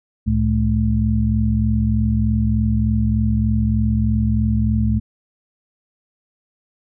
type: tone cluster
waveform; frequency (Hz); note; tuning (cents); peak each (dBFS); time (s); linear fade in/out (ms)
sine; 68.8 / 112.1 / 215.9; C#2 / A2 / A3; -12 / +33 / -33; -19; 0.26-5; 20
effects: none